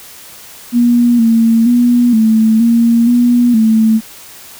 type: tone with pitch steps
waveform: sine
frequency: 239.7 / 227.7 / 242.1 / 220.9 / 232.7 / 242 / 221.2 Hz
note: A#3 / A#3 / B3 / A3 / A#3 / B3 / A3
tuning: +48 / -40 / -34 / +7 / -3 / -35 / +9 cents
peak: -6 dBFS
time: 0.72-4.01 s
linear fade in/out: 50 ms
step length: 470 ms
effects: white hiss -35 dBFS RMS until 4.59 s